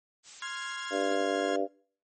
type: noise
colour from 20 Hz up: blue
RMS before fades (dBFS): -43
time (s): 0.23-1.18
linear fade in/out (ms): 50
type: chord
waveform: 30% pulse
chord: F minor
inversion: second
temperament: equal with one note detuned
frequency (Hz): 1050.7 / 1396.9 / 1661.2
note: C6 / F6 / Ab6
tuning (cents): +7 / 0 / 0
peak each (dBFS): -38 / -38 / -35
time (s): 0.42-1.56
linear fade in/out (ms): 2
type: harmonic tone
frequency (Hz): 98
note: G2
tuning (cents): 0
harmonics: 3 / 4 / 5 / 6 / 7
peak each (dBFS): -33 / -33 / -33 / -33 / -33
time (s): 0.9-1.68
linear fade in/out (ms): 50
effects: noise-tail reverb RT60 0.5 s tail -23 dB re dry + MP3 32 kbps